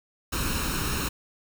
pink noise with comb filter, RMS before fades -28 dBFS, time 0.32-1.09 s, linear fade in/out 10 ms, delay 0.74 ms, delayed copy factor +0.65, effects none

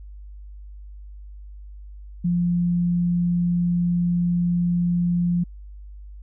sine tone, 174.61 Hz, F3, in tune, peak -18 dBFS, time 2.24-5.44 s, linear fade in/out 10 ms, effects added 50 Hz sine -37 dBFS peak until 6.22 s

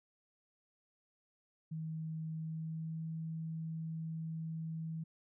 sine tone with pitch glide, 159.3 to 161.34 Hz, D#3 to E3, +41 to -37 cents, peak -38 dBFS, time 1.71-5.04 s, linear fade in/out 10 ms, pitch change +22 cents, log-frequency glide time 2.32-3.07 s, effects none

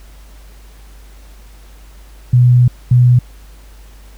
sine tone bursts at uneven times, 123.47 Hz, B2, in tune, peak -5 dBFS, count 2, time 2.33-2.68 / 2.91-3.19 s, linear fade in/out 5 ms, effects added 50 Hz sine -36 dBFS peak until 4.17 s + pink hiss -47 dBFS RMS until 4.17 s

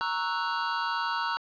square chord, F# dominant seventh, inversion first, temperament equal, 932.3 / 1108.7 / 1318.5 / 1480 Hz, A#5 / C#6 / E6 / F#6, 0 / 0 / 0 / 0 cents, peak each -32 / -36 / -34 / -34 dBFS, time 0.01-1.37 s, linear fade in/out 0 ms, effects resampled to 11025 Hz + 9-bit

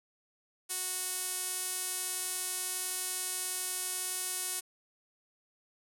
sawtooth tone with band-pass filter, 368.2 Hz, F#4, 8 cents flat, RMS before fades -36 dBFS, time 0.69-4.61 s, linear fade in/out 20 ms, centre 10000 Hz, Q 2, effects none

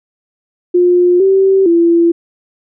sine tone with pitch steps, 355.5 / 385.7 / 338.5 Hz, F4 / G4 / E4, +31 / -28 / +46 cents, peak -6 dBFS, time 0.74-2.12 s, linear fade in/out 10 ms, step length 460 ms, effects none

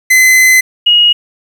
45% pulse / sine tone pair in turn, 2039 / 2884 Hz, C7 / F#7, -45 / -45 cents, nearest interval tritone, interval 600 cents, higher second, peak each -4 dBFS, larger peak neither, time 0.1-0.61 / 0.86-1.13 s, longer first, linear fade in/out 10 ms, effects 7-bit

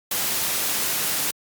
white noise, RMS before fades -24 dBFS, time 0.11-1.31 s, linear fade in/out 5 ms, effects high-pass 100 Hz 12 dB/octave + Opus 48 kbps

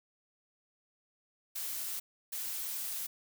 blue noise bursts at uneven times, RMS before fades -38 dBFS, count 2, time 1.55-2 / 2.32-3.07 s, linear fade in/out 10 ms, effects none

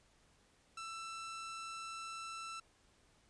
sawtooth tone, 1332 Hz, E6, 18 cents sharp, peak -40 dBFS, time 0.77-2.6 s, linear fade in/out 5 ms, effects pink hiss -70 dBFS RMS until 3.29 s + resampled to 22050 Hz

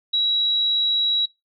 sine tone, 3881 Hz, B7, 31 cents flat, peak -17 dBFS, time 0.13-1.26 s, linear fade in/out 10 ms, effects noise-tail reverb RT60 0.2 s tail -20 dB re dry

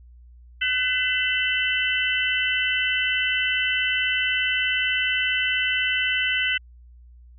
harmonic tone with a mistuned harmonic, 504 Hz, B4, 35 cents sharp, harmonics 3 / 4 / 5 / 6, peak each -26 / -26 / -26 / -26 dBFS, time 0.61-6.58 s, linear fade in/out 10 ms, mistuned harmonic 5, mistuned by +94 cents, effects added 60 Hz sine -45 dBFS peak until 7.38 s

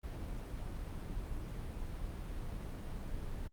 brown noise, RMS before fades -41 dBFS, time 0.03-3.48 s, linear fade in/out 10 ms, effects Opus 32 kbps

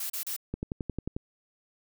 blue noise bursts, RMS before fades -34 dBFS, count 3, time 0-0.365 s, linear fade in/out 5 ms, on 99 ms, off 34 ms
click train, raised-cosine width 3 ms, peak -19 dBFS, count 8, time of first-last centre 0.54-1.165 s, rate 11.2 Hz
effects none

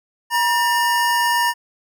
square tone pair together, 955.1 / 1802 Hz, A#5 / A6, +42 / +41 cents, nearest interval major seventh, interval 1099 cents, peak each -18 / -21 dBFS, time 0.3-1.54 s, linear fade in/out 50 ms, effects none

